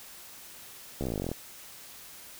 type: slowing click train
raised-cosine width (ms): 2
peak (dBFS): -19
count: 17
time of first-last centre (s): 1.01-1.316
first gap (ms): 14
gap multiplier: 1.04
effects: white hiss -48 dBFS RMS until 2.39 s